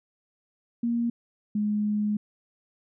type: tone pair in turn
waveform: sine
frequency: 235.2 / 209.5 Hz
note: A#3 / G#3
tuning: +16 / +15 cents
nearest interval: major second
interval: 201 cents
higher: first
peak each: -23 dBFS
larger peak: neither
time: 0.83-1.1 / 1.55-2.17 s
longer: second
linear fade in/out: 5 ms
effects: none